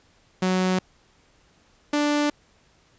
sawtooth tone pair in turn, 185.2 / 294 Hz, F#3 / D4, +2 / +2 cents, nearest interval minor sixth, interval 800 cents, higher second, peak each -16 dBFS, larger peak neither, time 0.42-0.79 / 1.93-2.3 s, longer neither, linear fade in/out 5 ms, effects pink hiss -60 dBFS RMS until 2.98 s + resampled to 16000 Hz

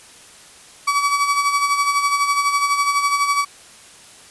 35% pulse tone with tremolo, 1141 Hz, C#6, 50 cents sharp, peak -12 dBFS, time 0.87-3.45 s, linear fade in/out 10 ms, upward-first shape sine, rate 12 Hz, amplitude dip 55%, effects white hiss -44 dBFS RMS until 4.3 s + resampled to 24000 Hz

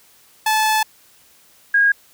sawtooth / sine tone pair in turn, 868 / 1633.9 Hz, A5 / G#6, -24 / -29 cents, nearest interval major seventh, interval 1095 cents, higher second, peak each -11 dBFS, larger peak neither, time 0.46-0.83 / 1.74-1.92 s, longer first, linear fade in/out 5 ms, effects white hiss -52 dBFS RMS until 2.13 s

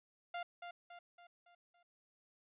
sawtooth tone with echo, 698.5 Hz, F5, in tune, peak -36 dBFS, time 0.34-0.43 s, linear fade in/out 5 ms, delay 280 ms, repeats 5, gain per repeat -6 dB, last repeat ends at 1.83 s, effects resampled to 8000 Hz

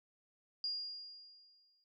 sine tone with exponential decay, 4831 Hz, D8, 48 cents sharp, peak -34 dBFS, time 0.64-1.84 s, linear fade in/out 1 ms, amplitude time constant 260 ms, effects none

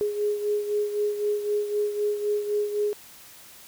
sine beating tone pair, 415.3 / 419.2 Hz, G#4 / G#4, 0 / +16 cents, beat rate 3.9 Hz, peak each -24 / -31 dBFS, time 0.01-2.93 s, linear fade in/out 0 ms, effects white hiss -48 dBFS RMS until 3.67 s

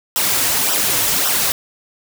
white noise with flanger, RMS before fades -17 dBFS, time 0.16-1.52 s, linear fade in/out 0 ms, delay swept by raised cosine 0.44 to 5.14 ms, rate 1.8 Hz, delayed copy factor -0.75, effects none

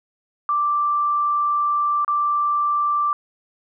sine tone with dropouts, 1174.7 Hz, D6, in tune, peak -17 dBFS, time 0.49-3.13 s, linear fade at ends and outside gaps 1 ms, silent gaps 2.047-2.079 s, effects none

